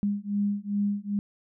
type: beating tone pair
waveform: sine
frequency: 202.2 / 204.7 Hz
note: G#3 / G#3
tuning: -46 / -25 cents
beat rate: 2.5 Hz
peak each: -28 dBFS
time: 0.03-1.19 s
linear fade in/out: 0 ms
effects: none